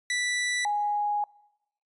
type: tone pair in turn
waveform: sawtooth / sine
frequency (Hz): 1970 / 828.3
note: B6 / G#5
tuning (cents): -5 / -5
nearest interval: octave + minor third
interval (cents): 1500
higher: first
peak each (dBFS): -22 / -24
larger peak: first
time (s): 0.1-0.65 / 0.65-1.24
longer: second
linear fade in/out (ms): 2
effects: noise-tail reverb RT60 0.9 s tail -23 dB re dry + resampled to 24000 Hz